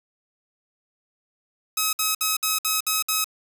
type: tone bursts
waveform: 5% pulse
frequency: 1277 Hz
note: D#6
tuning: 45 cents sharp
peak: -9 dBFS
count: 7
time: 1.77-3.244 s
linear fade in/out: 5 ms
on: 160 ms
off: 59 ms
effects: 8-bit